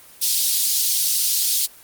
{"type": "high-pass noise", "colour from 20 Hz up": "pink", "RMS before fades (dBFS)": -19, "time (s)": [0.21, 1.67], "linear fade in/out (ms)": 20, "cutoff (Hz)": 4000, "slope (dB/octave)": 24, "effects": ["white hiss -46 dBFS RMS until 1.83 s", "Opus 24 kbps"]}